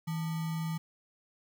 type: tone with sample-and-hold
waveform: sine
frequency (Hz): 161.7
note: E3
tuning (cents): -33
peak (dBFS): -31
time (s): 0.07-0.78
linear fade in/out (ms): 10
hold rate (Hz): 1050
effects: none